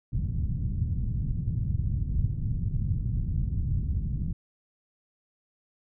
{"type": "low-pass noise", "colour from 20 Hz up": "white", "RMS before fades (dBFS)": -28, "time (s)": [0.12, 4.33], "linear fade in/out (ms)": 10, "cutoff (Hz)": 140, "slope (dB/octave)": 24, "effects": []}